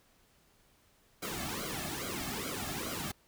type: noise with flanger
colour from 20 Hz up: pink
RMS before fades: -38 dBFS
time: 1.22-3.12 s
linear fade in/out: 10 ms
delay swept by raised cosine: 1.1 to 2.1 ms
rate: 2.4 Hz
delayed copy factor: -0.85
effects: pink hiss -67 dBFS RMS until 3.27 s